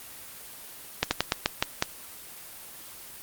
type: slowing click train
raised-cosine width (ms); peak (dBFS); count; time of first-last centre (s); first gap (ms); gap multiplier
0.2; -4; 7; 1.03-1.824; 80; 1.2
effects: white hiss -44 dBFS RMS until 3.22 s + Opus 24 kbps